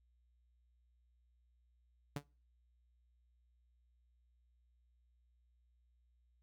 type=tone with exponential decay; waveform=sawtooth; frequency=144 Hz; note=D3; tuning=34 cents flat; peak=-33 dBFS; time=2.16-2.24 s; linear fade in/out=5 ms; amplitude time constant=16 ms; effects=noise-tail reverb RT60 0.4 s tail -25 dB re dry + added 60 Hz sine -70 dBFS peak until 6.42 s